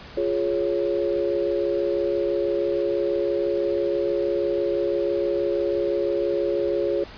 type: chord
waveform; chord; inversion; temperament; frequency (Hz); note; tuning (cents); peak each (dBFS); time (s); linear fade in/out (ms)
sine; Db major; first; equal; 349.2 / 415.3 / 554.4; F4 / Ab4 / Db5; 0 / 0 / 0; -25; 0.17-7.04; 5
effects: pink hiss -42 dBFS RMS until 7.17 s + resampled to 11025 Hz